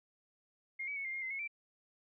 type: tone with pitch steps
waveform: sine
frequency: 2130 / 2279 / 2207 / 2106 / 2133 / 2064 / 2182 / 2341 Hz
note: C7 / C#7 / C#7 / C7 / C7 / C7 / C#7 / D7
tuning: +30 / +47 / -8 / +11 / +33 / -24 / -28 / -6 cents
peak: -37 dBFS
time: 0.79-1.478 s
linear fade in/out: 10 ms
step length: 86 ms
effects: none